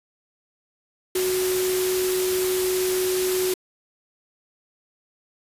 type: tone in noise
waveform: sine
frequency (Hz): 370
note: F#4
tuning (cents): 0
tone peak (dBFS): -21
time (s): 1.15-3.54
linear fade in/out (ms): 5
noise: white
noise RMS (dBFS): -28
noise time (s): 1.15-3.54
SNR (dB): +4
effects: resampled to 32000 Hz